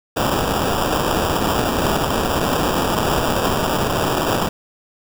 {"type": "noise with sample-and-hold", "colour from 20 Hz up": "violet", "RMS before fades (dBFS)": -19, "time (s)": [0.16, 4.49], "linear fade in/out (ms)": 10, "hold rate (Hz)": 2100, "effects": []}